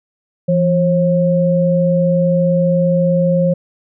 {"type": "tone pair together", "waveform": "sine", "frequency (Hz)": [170, 538.3], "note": ["F3", "C5"], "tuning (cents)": [-46, 49], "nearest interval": "octave + minor sixth", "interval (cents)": 1995, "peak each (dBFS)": [-13, -14], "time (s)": [0.48, 3.54], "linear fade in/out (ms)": 10, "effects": []}